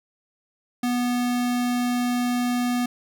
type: tone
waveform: square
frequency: 244.9 Hz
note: B3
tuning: 14 cents flat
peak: -22 dBFS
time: 0.83-2.86 s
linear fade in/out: 5 ms
effects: none